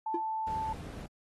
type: tone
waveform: sine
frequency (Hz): 880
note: A5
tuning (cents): 0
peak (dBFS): -31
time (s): 0.06-0.73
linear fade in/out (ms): 5
type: tone with exponential decay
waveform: triangle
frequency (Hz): 341.7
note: F4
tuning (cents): -38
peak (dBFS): -25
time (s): 0.14-0.24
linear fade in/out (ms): 5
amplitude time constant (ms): 20
type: noise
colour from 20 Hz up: brown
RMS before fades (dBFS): -39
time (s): 0.47-1.06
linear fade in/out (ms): 2
effects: high-pass 60 Hz 12 dB/octave + AAC 32 kbps